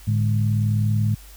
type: tone cluster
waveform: sine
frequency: 108.1 / 148.3 / 206.4 Hz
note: A2 / D3 / G#3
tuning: -30 / +17 / -10 cents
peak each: -18 / -27 / -27 dBFS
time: 0.07-1.15 s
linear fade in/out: 10 ms
effects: added 50 Hz sine -42 dBFS peak until 1.36 s + white hiss -48 dBFS RMS until 1.36 s